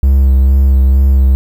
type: tone with vibrato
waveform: triangle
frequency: 66.9 Hz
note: C2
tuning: 39 cents sharp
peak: -3 dBFS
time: 0.03-1.35 s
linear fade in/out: 0 ms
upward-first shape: sine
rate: 2.2 Hz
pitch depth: 25 cents each way
effects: 7-bit